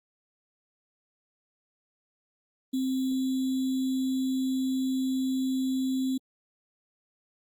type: tone with sample-and-hold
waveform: sine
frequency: 261.6 Hz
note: C4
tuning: in tune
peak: -25 dBFS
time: 2.73-6.18 s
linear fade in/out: 10 ms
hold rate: 3675 Hz
effects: Opus 32 kbps